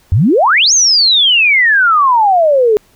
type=exponential two-way sweep; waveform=sine; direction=up then down; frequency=81.5 to 6630 to 410.3 Hz; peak=-6 dBFS; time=0.12-2.77 s; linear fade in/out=0 ms; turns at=0.73 s; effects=pink hiss -50 dBFS RMS until 2.95 s